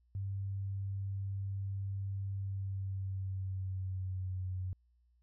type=tone with pitch glide; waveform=sine; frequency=98 to 92.5 Hz; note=G2 to F#2; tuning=0 to 0 cents; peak=-35 dBFS; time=0.15-4.73 s; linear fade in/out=0 ms; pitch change=-100 cents; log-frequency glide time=2.33-4.48 s; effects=added 60 Hz sine -67 dBFS peak until 5.22 s